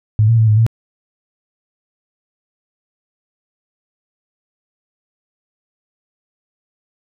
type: tone with pitch steps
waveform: sine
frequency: 107.5 / 115.1 / 111.3 / 106.9 / 113.3 Hz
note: A2 / A#2 / A2 / A2 / A#2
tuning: -40 / -22 / +20 / -49 / -49 cents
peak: -8 dBFS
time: 0.19-0.665 s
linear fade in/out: 0 ms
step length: 95 ms
effects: none